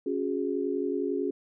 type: chord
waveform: sine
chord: C# suspended fourth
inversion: none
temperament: equal with one note detuned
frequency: 277.2 / 364.3 / 415.3 Hz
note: C#4 / F#4 / G#4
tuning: 0 / -27 / 0 cents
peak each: -31 dBFS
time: 0.06-1.31 s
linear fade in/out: 5 ms
effects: none